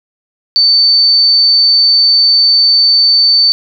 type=tone; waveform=sine; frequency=4540 Hz; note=C#8; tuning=41 cents sharp; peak=-5 dBFS; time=0.56-3.52 s; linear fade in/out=0 ms; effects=none